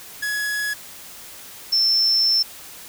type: tone pair in turn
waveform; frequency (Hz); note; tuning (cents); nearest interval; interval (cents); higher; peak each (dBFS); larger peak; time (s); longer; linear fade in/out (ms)
45% pulse / sine; 1683 / 5343; G#6 / E8; +23 / +22; octave + minor sixth; 1999; second; -22 / -15; second; 0.22-0.74 / 1.72-2.43; second; 10
effects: white hiss -40 dBFS RMS until 2.88 s